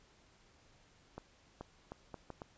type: accelerating click train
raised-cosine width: 1 ms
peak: -30 dBFS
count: 6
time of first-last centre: 1.18-2.419 s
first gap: 430 ms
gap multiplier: 0.72
effects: pink hiss -66 dBFS RMS until 2.57 s + resampled to 16000 Hz